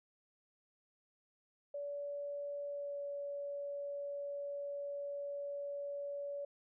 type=tone with pitch glide; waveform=sine; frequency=573 to 569 Hz; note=D5 to C#5; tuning=-43 to +45 cents; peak=-39 dBFS; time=1.74-6.45 s; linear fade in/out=5 ms; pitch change=-12 cents; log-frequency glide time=2.66-3 s; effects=none